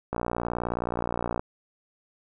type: click train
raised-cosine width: 1 ms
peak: -14 dBFS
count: 76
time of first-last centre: 0.13-1.395 s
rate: 59.3 Hz
effects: none